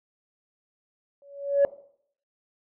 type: tone with exponential growth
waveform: sine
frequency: 563 Hz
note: C#5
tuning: 27 cents sharp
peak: -12 dBFS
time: 1.22-1.65 s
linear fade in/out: 1 ms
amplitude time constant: 92 ms
effects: noise-tail reverb RT60 0.6 s tail -17 dB re dry + tanh soft clip ceiling -13 dBFS